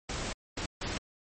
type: noise bursts at uneven times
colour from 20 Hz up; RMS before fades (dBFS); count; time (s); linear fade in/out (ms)
pink; -35; 3; 0.09-0.33 / 0.57-0.66 / 0.81-0.98; 5
effects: MP3 32 kbps